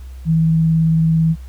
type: tone with vibrato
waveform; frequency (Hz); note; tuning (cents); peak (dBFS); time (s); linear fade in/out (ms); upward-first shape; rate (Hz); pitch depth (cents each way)
sine; 161.9; E3; -31; -11; 0.25-1.36; 50; triangle; 18; 15
effects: added 64 Hz sine -30 dBFS peak until 1.48 s + pink hiss -51 dBFS RMS until 1.48 s